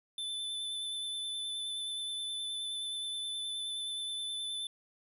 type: tone with vibrato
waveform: square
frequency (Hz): 3520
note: A7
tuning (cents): 0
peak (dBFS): -36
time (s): 0.18-4.67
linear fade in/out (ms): 2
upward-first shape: sine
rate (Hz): 9.5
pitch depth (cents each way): 16
effects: resampled to 32000 Hz